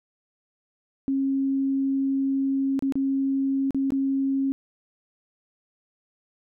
sine tone with dropouts, 271.2 Hz, C#4, 38 cents flat, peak -21 dBFS, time 1.08-4.52 s, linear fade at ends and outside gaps 0 ms, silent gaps 2.792-2.824 / 2.923-2.955 / 3.707-3.746 / 3.905-3.921 s, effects none

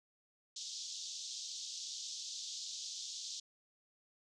white band-pass noise, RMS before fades -45 dBFS, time 0.56-3.4 s, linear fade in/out 5 ms, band 3400 to 6800 Hz, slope 48 dB/octave, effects none

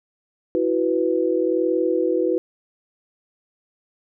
sine chord, E suspended second, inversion none, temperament just, 329.6 / 370.8 / 494.4 Hz, E4 / F#4 / B4, 0 / +4 / +2 cents, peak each -22 dBFS, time 0.55-2.38 s, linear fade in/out 0 ms, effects none

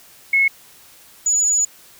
sine tone pair in turn, 2184 / 6896 Hz, C#7 / A8, -26 / -36 cents, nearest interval octave + minor sixth, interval 1990 cents, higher second, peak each -12 / -14 dBFS, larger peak first, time 0.33-0.48 / 1.26-1.65 s, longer second, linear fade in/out 5 ms, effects white hiss -47 dBFS RMS until 1.99 s

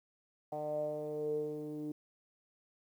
10% pulse tone with low-pass filter sweep, 150.9 Hz, D3, 47 cents sharp, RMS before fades -38 dBFS, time 0.52-1.92 s, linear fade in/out 5 ms, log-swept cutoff 700 to 330 Hz, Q 9.1, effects 11-bit

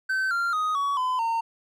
triangle tone with pitch steps, 1538 / 1386.1 / 1249.2 / 1125.9 / 1014.7 / 914.5 Hz, G6 / F6 / D#6 / C#6 / B5 / A#5, -33 / -13 / +7 / +27 / +47 / -33 cents, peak -21 dBFS, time 0.09-1.41 s, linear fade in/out 10 ms, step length 220 ms, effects none

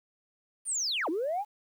sine linear two-way sweep, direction down then up, 9397 to 294.3 to 860 Hz, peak -27 dBFS, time 0.65-1.45 s, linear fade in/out 50 ms, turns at 1.09 s, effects tanh soft clip ceiling -24 dBFS + 10-bit

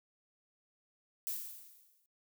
violet noise with exponential decay, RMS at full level -36 dBFS, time 1.27-2.06 s, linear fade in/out 0 ms, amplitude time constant 170 ms, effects noise-tail reverb RT60 0.1 s tail -23 dB re dry

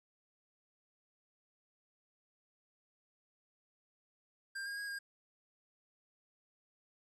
square tone with pitch steps, 1593 / 1623 / 1643 / 1617 Hz, G6 / G#6 / G#6 / G#6, +27 / -40 / -19 / -47 cents, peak -40 dBFS, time 4.55-4.99 s, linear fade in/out 10 ms, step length 110 ms, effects low-pass 10000 Hz 12 dB/octave + 12-bit

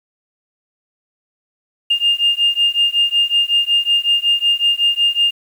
sine beating tone pair, 2813 / 2818.4 Hz, F7 / F7, +12 / +15 cents, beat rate 5.4 Hz, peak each -15 dBFS, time 1.9-5.31 s, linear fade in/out 10 ms, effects tanh soft clip ceiling -5 dBFS + 7-bit

